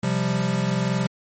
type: chord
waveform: square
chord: C suspended fourth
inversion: none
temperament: equal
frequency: 130.81 / 174.61 / 196 Hz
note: C3 / F3 / G3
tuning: 0 / 0 / 0 cents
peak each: -26 dBFS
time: 0.03-1.07 s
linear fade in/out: 5 ms
effects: MP3 32 kbps